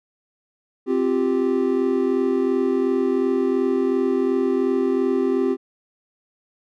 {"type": "chord", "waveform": "triangle", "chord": "C suspended fourth", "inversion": "none", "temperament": "equal", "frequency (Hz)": [261.6, 349.2, 392], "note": ["C4", "F4", "G4"], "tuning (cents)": [0, 0, 0], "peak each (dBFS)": [-20, -22, -19], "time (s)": [0.86, 5.57], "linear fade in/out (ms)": 50, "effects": []}